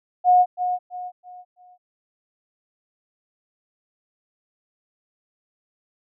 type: tone with echo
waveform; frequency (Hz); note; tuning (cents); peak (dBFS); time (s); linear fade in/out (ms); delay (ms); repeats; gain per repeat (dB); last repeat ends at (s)
sine; 724; F#5; -38; -11; 0.24-0.46; 50; 330; 4; -9; 1.78
effects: none